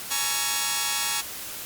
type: chord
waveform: 5% pulse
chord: A# half-diminished seventh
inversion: third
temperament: just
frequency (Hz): 839.1 / 932.3 / 1118.8 / 1342.6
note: G#5 / A#5 / C#6 / E6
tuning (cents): +18 / 0 / +16 / +31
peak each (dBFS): -18 / -19 / -19 / -21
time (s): 0.1-1.22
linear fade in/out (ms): 20
effects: white hiss -36 dBFS RMS until 1.65 s + Opus 48 kbps